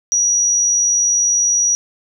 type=tone; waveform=sine; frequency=5800 Hz; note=F#8; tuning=35 cents flat; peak=-12 dBFS; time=0.12-1.75 s; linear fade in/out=0 ms; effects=none